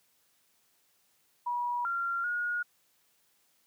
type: tone with pitch steps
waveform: sine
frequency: 967 / 1381 / 1440 Hz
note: B5 / F6 / F#6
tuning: -37 / -20 / -47 cents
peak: -29 dBFS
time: 1.46-2.63 s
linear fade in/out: 10 ms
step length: 390 ms
effects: white hiss -70 dBFS RMS until 3.66 s + high-pass 80 Hz 12 dB/octave